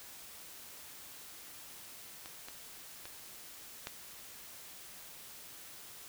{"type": "clicks", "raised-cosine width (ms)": 0.2, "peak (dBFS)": [-29, -28, -28, -21], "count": 4, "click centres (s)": [2.259, 2.485, 3.055, 3.871], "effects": ["white hiss -51 dBFS RMS until 6.08 s"]}